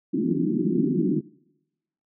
white band-pass noise, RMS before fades -23 dBFS, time 0.13-1.21 s, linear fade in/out 20 ms, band 150 to 370 Hz, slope 96 dB/octave, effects noise-tail reverb RT60 0.9 s tail -23 dB re dry

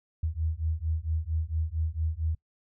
sine beating tone pair, 77.78 / 82.18 Hz, D#2 / E2, 0 / -5 cents, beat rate 4.4 Hz, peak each -30 dBFS, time 0.23-2.35 s, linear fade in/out 5 ms, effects noise-tail reverb RT60 0.1 s tail -24 dB re dry

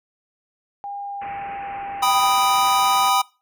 sine tone with pitch glide, 806 to 797.2 Hz, G5 to G5, +48 to +29 cents, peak -28 dBFS, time 0.84-2.27 s, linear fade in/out 0 ms, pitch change -19 cents, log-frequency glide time 1.01-1.42 s
white low-pass noise, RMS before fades -39 dBFS, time 1.21-3.1 s, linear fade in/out 10 ms, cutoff 2700 Hz, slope 96 dB/octave
square chord, G augmented, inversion none, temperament equal, 784 / 987.8 / 1244.5 Hz, G5 / B5 / D#6, 0 / 0 / 0 cents, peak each -21 dBFS, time 2.02-3.22 s, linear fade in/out 10 ms
effects noise-tail reverb RT60 0.3 s tail -22 dB re dry

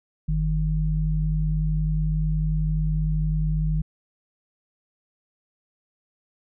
sine tone pair together, 48.26 / 155.8 Hz, G1 / D#3, -26 / +3 cents, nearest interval octave + minor sixth, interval 2029 cents, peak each -23 dBFS, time 0.28-3.82 s, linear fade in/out 10 ms, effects none

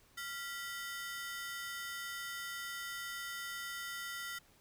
sawtooth ring-modulated tone, 1670 Hz, G#6, 9 cents sharp, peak -34 dBFS, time 0.17-4.39 s, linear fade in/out 10 ms, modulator 286 Hz, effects pink hiss -66 dBFS RMS until 4.6 s

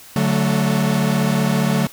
45% pulse chord, D major, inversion none, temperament equal with one note detuned, 144.73 / 185 / 220 Hz, D3 / F#3 / A3, -25 / 0 / 0 cents, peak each -20 dBFS, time 0.16-1.87 s, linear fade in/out 2 ms, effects white hiss -42 dBFS RMS until 1.92 s

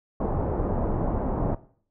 pink low-pass noise, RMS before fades -26 dBFS, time 0.2-1.55 s, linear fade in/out 5 ms, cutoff 910 Hz, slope 24 dB/octave, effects noise-tail reverb RT60 0.5 s tail -17 dB re dry

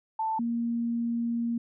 sine tone pair in turn, 884 / 234.1 Hz, A5 / A#3, +8 / +8 cents, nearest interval octave + major seventh, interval 2300 cents, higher first, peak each -26 dBFS, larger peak neither, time 0.19-0.39 / 0.39-1.58 s, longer second, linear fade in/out 5 ms, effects none

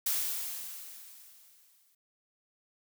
blue noise with exponential decay, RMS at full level -29 dBFS, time 0.06-1.95 s, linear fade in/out 5 ms, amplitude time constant 410 ms, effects none

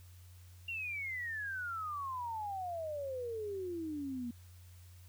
sine exponential sweep, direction down, 2794 to 233.1 Hz, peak -37 dBFS, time 0.68-4.31 s, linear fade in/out 5 ms, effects added 89 Hz sine -53 dBFS peak until 5.08 s + white hiss -65 dBFS RMS until 5.08 s

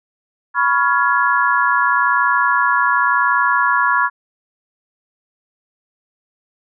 sine chord, C# dominant seventh, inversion third, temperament equal with one note detuned, 987.8 / 1108.7 / 1396.9 / 1683.4 Hz, B5 / C#6 / E#6 / G#6, 0 / 0 / 0 / +23 cents, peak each -18 dBFS, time 0.54-4.1 s, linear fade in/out 50 ms, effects none

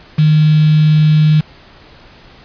sine tone with quantisation, 153.7 Hz, D#3, 21 cents flat, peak -6 dBFS, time 0.18-1.41 s, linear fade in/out 10 ms, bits 4, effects pink hiss -41 dBFS RMS until 2.44 s + resampled to 11025 Hz

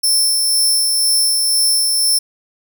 20% pulse tone with tremolo, 5350 Hz, E8, 25 cents sharp, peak -6 dBFS, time 0.03-2.19 s, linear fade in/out 10 ms, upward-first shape sine, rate 2 Hz, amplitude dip 25%, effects none

